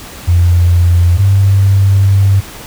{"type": "tone pair in turn", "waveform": "sine", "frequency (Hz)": [87.31, 98], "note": ["F2", "G2"], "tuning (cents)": [0, 0], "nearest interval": "major second", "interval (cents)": 200, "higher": "second", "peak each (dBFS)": -5, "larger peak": "neither", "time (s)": [[0.27, 1.18], [1.18, 2.41]], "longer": "second", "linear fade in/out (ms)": 20, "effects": ["pink hiss -30 dBFS RMS until 2.66 s"]}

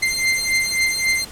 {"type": "beating tone pair", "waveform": "sawtooth", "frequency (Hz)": [2087, 2090.7], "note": ["C7", "C7"], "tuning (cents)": [-5, -2], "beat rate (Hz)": 3.7, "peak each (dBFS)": -17, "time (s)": [0.02, 1.25], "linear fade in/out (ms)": 10, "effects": ["pink hiss -38 dBFS RMS until 1.31 s", "low-pass 12000 Hz 12 dB/octave"]}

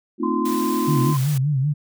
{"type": "chord", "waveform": "sine", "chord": "F dominant seventh", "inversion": "first", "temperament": "equal with one note detuned", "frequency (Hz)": [224.4, 261.6, 311.1, 349.2], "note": ["A3", "C4", "Eb4", "F4"], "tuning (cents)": [34, 0, 0, 0], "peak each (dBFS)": -25, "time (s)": [0.18, 1.15], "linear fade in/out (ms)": 50}
{"type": "tone", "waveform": "sine", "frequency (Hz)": 1035, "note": "C6", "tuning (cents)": -19, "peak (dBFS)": -25, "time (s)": [0.23, 1.17], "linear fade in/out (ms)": 5}
{"type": "noise", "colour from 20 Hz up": "white", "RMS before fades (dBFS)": -34, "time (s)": [0.45, 1.38], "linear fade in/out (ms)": 5}
{"type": "tone with vibrato", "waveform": "sine", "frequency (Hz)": 140, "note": "C#3", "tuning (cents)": 18, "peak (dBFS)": -17, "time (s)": [0.87, 1.74], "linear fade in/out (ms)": 20, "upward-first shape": "sine", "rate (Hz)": 5.2, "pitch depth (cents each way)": 130}
{"effects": []}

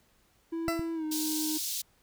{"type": "tone with pitch glide", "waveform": "triangle", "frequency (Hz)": [330, 309.7], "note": ["E4", "D#4"], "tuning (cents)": [2, -8], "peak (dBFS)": -29, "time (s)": [0.52, 1.58], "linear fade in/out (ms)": 10, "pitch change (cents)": -110, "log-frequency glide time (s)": [0.94, 1.05]}
{"type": "tone with exponential decay", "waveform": "20% pulse", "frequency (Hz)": 669, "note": "E5", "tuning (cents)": 25, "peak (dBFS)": -22, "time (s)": [0.68, 0.99], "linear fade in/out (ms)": 1, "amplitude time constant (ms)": 67}
{"type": "clicks", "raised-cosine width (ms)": 5, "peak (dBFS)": -26, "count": 2, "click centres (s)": [0.682, 0.794]}
{"type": "high-pass noise", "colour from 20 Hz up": "pink", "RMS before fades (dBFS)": -34, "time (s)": [1.11, 1.82], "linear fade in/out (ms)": 10, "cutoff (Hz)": 3900, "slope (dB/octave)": 24}
{"effects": ["pink hiss -67 dBFS RMS until 2.02 s"]}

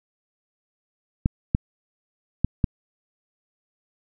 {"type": "clicks", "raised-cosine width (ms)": 5, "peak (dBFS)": -6, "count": 4, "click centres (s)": [1.259, 1.549, 2.446, 2.642], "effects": []}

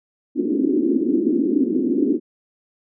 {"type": "band-pass noise", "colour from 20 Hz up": "pink", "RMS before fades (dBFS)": -19, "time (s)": [0.35, 2.2], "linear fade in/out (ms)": 50, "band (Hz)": [250, 350], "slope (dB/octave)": 48, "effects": []}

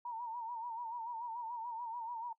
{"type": "tone with vibrato", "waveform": "sine", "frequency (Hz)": 932.3, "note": "A#5", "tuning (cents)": 0, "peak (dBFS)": -39, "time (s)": [0.05, 2.33], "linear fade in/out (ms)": 5, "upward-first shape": "sine", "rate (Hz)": 6.9, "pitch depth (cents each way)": 81, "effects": ["noise-tail reverb RT60 0.1 s tail -21 dB re dry"]}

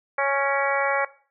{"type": "harmonic tone with a mistuned harmonic", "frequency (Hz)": 277.2, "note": "C#4", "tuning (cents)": 0, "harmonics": [2, 3, 4, 5, 6, 7, 8], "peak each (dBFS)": [-25, -27, -28, -29, -30, -30, -31], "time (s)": [0.18, 1.05], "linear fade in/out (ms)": 5, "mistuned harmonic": 8, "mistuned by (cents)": 31, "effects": ["noise-tail reverb RT60 0.4 s tail -17 dB re dry"]}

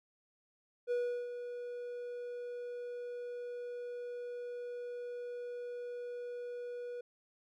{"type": "tone with ADSR envelope", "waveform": "triangle", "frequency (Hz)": 485.8, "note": "B4", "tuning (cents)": -29, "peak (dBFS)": -28, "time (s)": [0.87, 7.01], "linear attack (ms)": 42, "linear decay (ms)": 360, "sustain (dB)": -10, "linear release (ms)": 5, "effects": []}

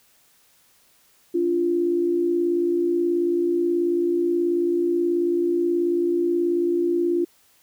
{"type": "tone pair together", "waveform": "sine", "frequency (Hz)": [288.1, 346.6], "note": ["D4", "F4"], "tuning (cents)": [-33, -13], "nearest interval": "minor third", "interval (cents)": 320, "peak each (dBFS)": [-27, -19], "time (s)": [1.34, 7.25], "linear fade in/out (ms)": 10, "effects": ["white hiss -59 dBFS RMS until 7.62 s"]}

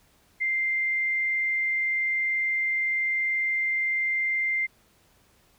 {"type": "tone", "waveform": "sine", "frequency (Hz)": 2093, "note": "C7", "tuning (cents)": 0, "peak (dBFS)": -23, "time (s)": [0.4, 4.67], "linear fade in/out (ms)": 20, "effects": ["pink hiss -62 dBFS RMS until 5.58 s"]}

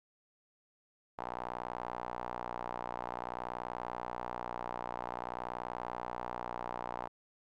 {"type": "tone with band-pass filter", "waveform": "sawtooth", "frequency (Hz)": 60.5, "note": "B1", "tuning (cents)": -35, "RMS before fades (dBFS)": -41, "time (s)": [1.18, 7.08], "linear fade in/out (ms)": 10, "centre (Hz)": 890, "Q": 3, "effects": []}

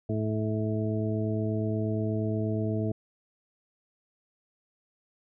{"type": "harmonic tone", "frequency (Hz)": 108.4, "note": "A2", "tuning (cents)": -25, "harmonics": [1, 2, 3, 4, 6], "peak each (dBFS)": [-29, -32, -34, -35, -37], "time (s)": [0.09, 2.92], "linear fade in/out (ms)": 5, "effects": []}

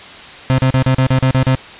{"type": "tone bursts", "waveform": "35% pulse", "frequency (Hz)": 130.81, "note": "C3", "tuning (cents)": 0, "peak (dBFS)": -8, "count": 9, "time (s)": [0.5, 1.552], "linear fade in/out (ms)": 0, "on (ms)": 84, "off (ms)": 37, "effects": ["white hiss -34 dBFS RMS until 1.79 s", "resampled to 8000 Hz"]}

